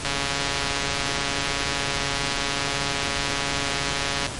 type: click train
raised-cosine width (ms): 0.2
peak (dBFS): -7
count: 591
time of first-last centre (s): 0.05-4.264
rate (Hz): 140
effects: pink hiss -32 dBFS RMS until 4.39 s + MP3 48 kbps